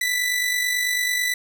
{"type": "tone with amplitude modulation", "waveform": "sawtooth", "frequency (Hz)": 1981, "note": "B6", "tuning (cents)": 5, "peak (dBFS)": -15, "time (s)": [0.01, 1.34], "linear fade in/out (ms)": 5, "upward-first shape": "sine", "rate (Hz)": 49.1, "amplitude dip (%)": 45, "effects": []}